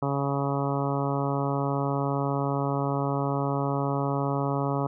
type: harmonic tone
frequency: 139.6 Hz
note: C#3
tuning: 13 cents sharp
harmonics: 1 / 2 / 3 / 4 / 5 / 6 / 7 / 8 / 9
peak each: -28 / -31 / -33 / -34 / -35 / -36 / -36 / -37 / -38 dBFS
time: 0.02-4.87 s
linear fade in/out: 5 ms
effects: none